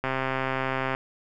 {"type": "click train", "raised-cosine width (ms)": 0.5, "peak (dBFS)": -12, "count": 121, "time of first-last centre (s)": [0.04, 0.949], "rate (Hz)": 132, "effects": []}